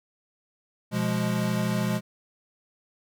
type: chord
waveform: square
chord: F diminished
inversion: second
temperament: equal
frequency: 123.47 / 174.61 / 207.7 Hz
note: Cb3 / F3 / Ab3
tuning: 0 / 0 / 0 cents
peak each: -30 / -30 / -28 dBFS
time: 0.91-2.01 s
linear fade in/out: 50 ms
effects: none